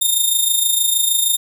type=tone with amplitude modulation; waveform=5% pulse; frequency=3655 Hz; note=A#7; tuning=35 cents flat; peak=-4 dBFS; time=0.01-1.37 s; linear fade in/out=10 ms; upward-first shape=sine; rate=26.4 Hz; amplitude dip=55%; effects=none